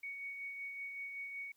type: tone with tremolo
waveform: sine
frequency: 2233 Hz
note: C#7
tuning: 12 cents sharp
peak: -40 dBFS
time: 0.03-1.52 s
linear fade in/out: 5 ms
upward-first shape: sine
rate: 5.3 Hz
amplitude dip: 35%
effects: white hiss -75 dBFS RMS until 1.56 s